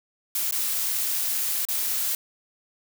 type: noise with dropouts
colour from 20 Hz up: blue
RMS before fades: -26 dBFS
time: 0.35-2.15 s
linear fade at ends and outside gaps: 2 ms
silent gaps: 0.511-0.523 / 1.652-1.686 s
effects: none